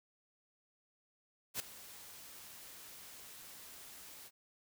white noise with ADSR envelope, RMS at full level -36 dBFS, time 1.54-4.31 s, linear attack 59 ms, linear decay 3 ms, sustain -17 dB, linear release 49 ms, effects none

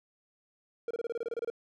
triangle tone bursts, 466.2 Hz, A#4, in tune, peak -29 dBFS, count 12, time 0.88-1.501 s, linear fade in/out 2 ms, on 27 ms, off 27 ms, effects none

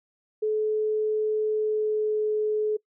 sine tone with pitch glide, 430 to 427 Hz, A4 to G#4, -40 to +48 cents, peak -22 dBFS, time 0.42-2.77 s, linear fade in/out 10 ms, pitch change -12 cents, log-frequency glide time 1.5-2.29 s, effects noise-tail reverb RT60 0.1 s tail -23 dB re dry

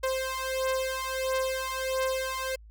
sawtooth beating tone pair, 523.3 / 524.8 Hz, C5 / C5, 0 / +5 cents, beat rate 1.5 Hz, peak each -27 dBFS, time 0.03-2.56 s, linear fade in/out 10 ms, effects added 54 Hz sine -47 dBFS peak until 2.7 s

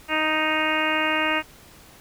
harmonic tone, 311.3 Hz, D#4, 1 cent sharp, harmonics 1 / 2 / 3 / 4 / 5 / 6 / 7 / 8 / 9, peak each -29 / -29 / -29 / -29 / -29 / -29 / -29 / -29 / -29 dBFS, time 0.08-1.43 s, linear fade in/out 50 ms, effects pink hiss -49 dBFS RMS until 2 s

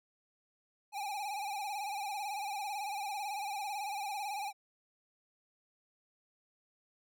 square tone with vibrato, 814 Hz, G#5, 35 cents flat, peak -37 dBFS, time 0.92-4.53 s, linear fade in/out 50 ms, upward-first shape sine, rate 18 Hz, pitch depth 82 cents each way, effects none

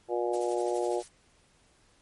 harmonic tone, 119.8 Hz, A#2, 48 cents sharp, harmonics 3 / 4 / 5 / 6 / 7, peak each -30 / -32 / -34 / -36 / -37 dBFS, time 0.08-1.03 s, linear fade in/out 50 ms
blue noise with tremolo, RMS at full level -42 dBFS, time 0.33-1.08 s, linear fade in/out 5 ms, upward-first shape sine, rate 12 Hz, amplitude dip 50%
effects pink hiss -64 dBFS RMS until 2.01 s + MP3 48 kbps

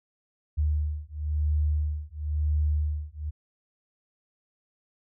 sine beating tone pair, 74.9 / 75.88 Hz, D2 / D#2, +35 / -43 cents, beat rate 0.98 Hz, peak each -27 dBFS, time 0.57-3.31 s, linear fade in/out 20 ms, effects none

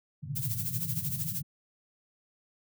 white band-pass noise, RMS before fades -37 dBFS, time 0.22-1.43 s, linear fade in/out 20 ms, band 100 to 160 Hz, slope 48 dB/octave
violet noise with tremolo, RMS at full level -32 dBFS, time 0.35-1.42 s, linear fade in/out 20 ms, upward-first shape sine, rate 13 Hz, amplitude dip 70%
effects none

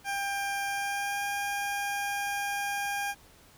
20% pulse tone with pitch glide, 797 to 806.3 Hz, G5 to G5, +28 to +49 cents, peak -25 dBFS, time 0.04-3.15 s, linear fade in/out 50 ms, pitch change +21 cents, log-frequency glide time 0.67-1.23 s, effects pink hiss -57 dBFS RMS until 3.57 s

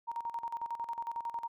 sine tone with tremolo, 932.3 Hz, A#5, in tune, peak -33 dBFS, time 0.07-1.48 s, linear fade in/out 20 ms, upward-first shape square, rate 11 Hz, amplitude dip 75%, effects none

